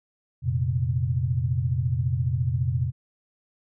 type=chord; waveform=sine; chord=F suspended fourth; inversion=none; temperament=just; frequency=87.31 / 116.41 / 130.96 Hz; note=F2 / Bb2 / C3; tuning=0 / -2 / +2 cents; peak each=-28 / -26 / -25 dBFS; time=0.42-2.92 s; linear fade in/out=50 ms; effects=none